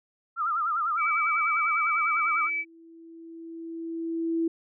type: tone with vibrato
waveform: sine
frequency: 1285 Hz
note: E6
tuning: 45 cents flat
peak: -24 dBFS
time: 0.36-2.5 s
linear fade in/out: 50 ms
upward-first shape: sine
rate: 10 Hz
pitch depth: 130 cents each way
type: tone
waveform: sine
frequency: 2300 Hz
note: D7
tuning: 37 cents flat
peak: -26 dBFS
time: 0.97-2.65 s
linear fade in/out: 50 ms
type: tone with exponential growth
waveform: sine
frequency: 330 Hz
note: E4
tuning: 2 cents sharp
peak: -22 dBFS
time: 1.95-4.48 s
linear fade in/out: 5 ms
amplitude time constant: 550 ms
effects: none